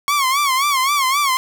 sawtooth tone with vibrato, 1100 Hz, C#6, 14 cents flat, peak -11 dBFS, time 0.08-1.37 s, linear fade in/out 0 ms, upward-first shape sine, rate 3.8 Hz, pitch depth 120 cents each way, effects none

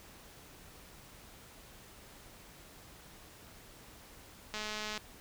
click train, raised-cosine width 0.2 ms, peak -22 dBFS, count 94, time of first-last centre 4.54-4.977 s, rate 213 Hz, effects pink hiss -55 dBFS RMS until 5.2 s

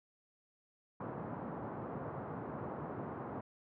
pink band-pass noise, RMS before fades -43 dBFS, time 1-3.41 s, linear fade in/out 5 ms, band 110 to 1200 Hz, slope 24 dB/octave, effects none

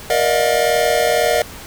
square tone cluster, 470.3 / 591 / 633 / 714 Hz, A#4 / D5 / D#5 / F5, +15 / +11 / +30 / +38 cents, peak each -20 dBFS, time 0.1-1.42 s, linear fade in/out 2 ms, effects pink hiss -35 dBFS RMS until 1.66 s

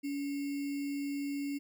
sine tone with sample-and-hold, 282.9 Hz, C#4, 35 cents sharp, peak -33 dBFS, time 0.03-1.59 s, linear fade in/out 20 ms, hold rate 2450 Hz, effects none

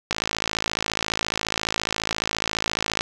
click train, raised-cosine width 0.2 ms, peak -5 dBFS, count 159, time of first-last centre 0.11-3.009 s, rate 54.5 Hz, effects none

